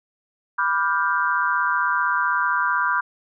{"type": "chord", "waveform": "sine", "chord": "G dominant seventh", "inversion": "first", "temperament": "equal with one note detuned", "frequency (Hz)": [987.8, 1174.7, 1412.3, 1568], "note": ["B5", "D6", "F6", "G6"], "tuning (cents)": [0, 0, 19, 0], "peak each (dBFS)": -24, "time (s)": [0.58, 3.01], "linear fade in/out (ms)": 10, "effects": []}